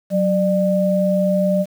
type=tone pair together; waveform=sine; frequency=186.4 / 598.3 Hz; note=F#3 / D5; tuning=+13 / +32 cents; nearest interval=octave + minor sixth; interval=2019 cents; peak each=-17 dBFS; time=0.1-1.66 s; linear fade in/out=50 ms; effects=7-bit